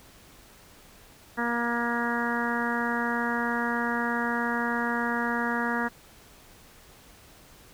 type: harmonic tone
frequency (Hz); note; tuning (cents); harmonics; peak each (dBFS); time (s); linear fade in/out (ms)
236.8; A#3; +27; 1 / 2 / 3 / 4 / 5 / 6 / 7 / 8; -30 / -35 / -36 / -33 / -36 / -34 / -32 / -36; 1.37-5.89; 20
effects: pink hiss -53 dBFS RMS until 7.73 s